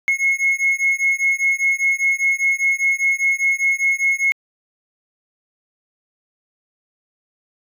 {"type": "beating tone pair", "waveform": "triangle", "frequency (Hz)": [2170, 2175], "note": ["C#7", "C#7"], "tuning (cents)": [-37, -33], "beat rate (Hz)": 5, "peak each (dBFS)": -16, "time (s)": [0.08, 4.32], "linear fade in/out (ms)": 0, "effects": ["tanh soft clip ceiling -9 dBFS"]}